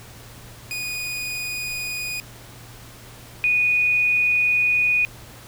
sawtooth / sine tone pair in turn, 2470 / 2470 Hz, D#7 / D#7, -13 / -13 cents, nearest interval unison, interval 0 cents, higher neither, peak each -23 / -16 dBFS, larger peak second, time 0.71-2.2 / 3.44-5.05 s, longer second, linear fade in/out 0 ms, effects added 117 Hz sine -45 dBFS peak until 5.47 s + pink hiss -44 dBFS RMS until 5.47 s

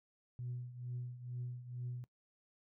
sine tone with tremolo, 123.2 Hz, B2, 4 cents flat, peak -37 dBFS, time 0.39-2.04 s, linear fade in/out 0 ms, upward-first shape triangle, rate 2.2 Hz, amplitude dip 80%, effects noise-tail reverb RT60 0.1 s tail -20 dB re dry + tanh soft clip ceiling -35 dBFS

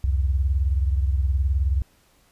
sine beating tone pair, 66.6 / 85.6 Hz, C2 / F2, +31 / -34 cents, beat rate 19 Hz, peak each -19 / -26 dBFS, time 0.04-1.82 s, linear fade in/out 0 ms, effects pink hiss -60 dBFS RMS until 2.31 s + resampled to 32000 Hz

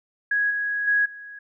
sine tone with level steps, 1661.2 Hz, G#6, in tune, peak -19 / -23 / -17 / -37 dBFS, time 0.31-1.39 s, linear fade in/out 5 ms, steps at 0.5 / 0.87 / 1.05 s, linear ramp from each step 10 ms, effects none

